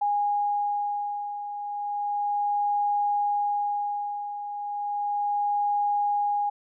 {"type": "beating tone pair", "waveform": "sine", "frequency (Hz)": [821, 821.34], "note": ["G#5", "G#5"], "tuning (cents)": [-20, -19], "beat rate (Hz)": 0.34, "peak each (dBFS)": [-31, -25], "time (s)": [0.01, 6.5], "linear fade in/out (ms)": 10, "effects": []}